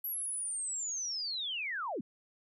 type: linear sweep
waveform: sine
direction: down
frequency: 11840 to 173.3 Hz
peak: -34 dBFS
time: 0.04-2.01 s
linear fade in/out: 5 ms
effects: none